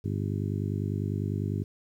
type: harmonic tone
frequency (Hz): 50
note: G1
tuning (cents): +35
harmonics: 2 / 3 / 4 / 5 / 6 / 7 / 8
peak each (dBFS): -30 / -34 / -36 / -38 / -40 / -41 / -42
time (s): 0.04-1.64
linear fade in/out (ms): 10
effects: 10-bit